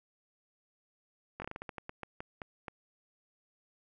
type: slowing click train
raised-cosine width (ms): 0.5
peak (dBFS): -25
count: 14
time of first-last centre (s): 1.4-2.682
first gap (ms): 20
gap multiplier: 1.24
effects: none